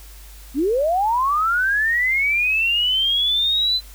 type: linear sweep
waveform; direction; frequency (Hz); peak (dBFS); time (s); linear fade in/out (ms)
sine; up; 246.4 to 4067; -16; 0.54-3.81; 50
effects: added 50 Hz sine -39 dBFS peak until 3.94 s + white hiss -46 dBFS RMS until 3.94 s